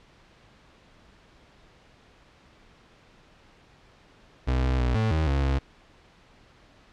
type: tone with pitch steps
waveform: 35% pulse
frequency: 63.8 / 64.2 / 61.5 / 110.4 / 79 / 69 / 67.4 Hz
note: C2 / C2 / B1 / A2 / D#2 / C#2 / C#2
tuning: -43 / -32 / -7 / +6 / +27 / -7 / -48 cents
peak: -20 dBFS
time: 4.47-5.59 s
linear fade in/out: 10 ms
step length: 160 ms
effects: pink hiss -56 dBFS RMS until 6.92 s + low-pass 4000 Hz 12 dB/octave